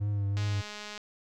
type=tone with vibrato; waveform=triangle; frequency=101.4 Hz; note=G#2; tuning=41 cents flat; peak=-25 dBFS; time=0-0.62 s; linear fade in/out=20 ms; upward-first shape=triangle; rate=2.8 Hz; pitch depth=40 cents each way
type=click train; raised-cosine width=0.2 ms; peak=-24 dBFS; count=128; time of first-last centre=0.37-0.978 s; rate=209 Hz
effects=none